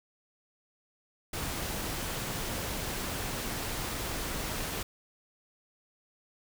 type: noise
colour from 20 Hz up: pink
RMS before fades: -35 dBFS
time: 1.33-4.83 s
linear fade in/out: 5 ms
effects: none